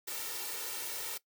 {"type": "noise with comb filter", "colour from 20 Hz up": "white", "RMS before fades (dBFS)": -39, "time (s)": [0.07, 1.18], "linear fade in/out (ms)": 10, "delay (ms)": 2.2, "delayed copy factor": 0.75, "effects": ["noise-tail reverb RT60 0.1 s tail -19 dB re dry", "high-pass 200 Hz 12 dB/octave"]}